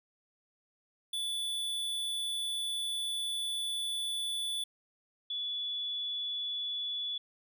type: tone pair in turn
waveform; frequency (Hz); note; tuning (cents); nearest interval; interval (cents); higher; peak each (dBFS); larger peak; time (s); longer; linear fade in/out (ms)
square / sine; 3466 / 3430; A7 / A7; -27 / -45; unison; 18; first; -33 / -33; neither; 1.13-4.64 / 5.3-7.18; first; 5
effects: none